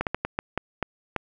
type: slowing click train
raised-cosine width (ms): 0.5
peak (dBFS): -10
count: 8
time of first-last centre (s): 0.01-1.163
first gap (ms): 58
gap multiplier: 1.34
effects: none